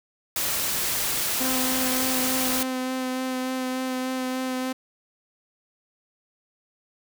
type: noise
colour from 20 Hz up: white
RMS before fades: -26 dBFS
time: 0.36-2.63 s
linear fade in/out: 2 ms
type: tone with vibrato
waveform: sawtooth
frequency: 257.5 Hz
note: C4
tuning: 28 cents flat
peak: -22 dBFS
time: 1.4-4.73 s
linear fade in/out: 10 ms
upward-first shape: sine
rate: 3.4 Hz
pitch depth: 13 cents each way
effects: none